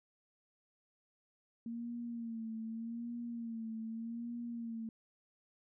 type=tone with vibrato; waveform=sine; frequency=230 Hz; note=A#3; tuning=23 cents flat; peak=-39 dBFS; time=1.66-4.89 s; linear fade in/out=2 ms; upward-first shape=sine; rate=0.83 Hz; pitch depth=56 cents each way; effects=none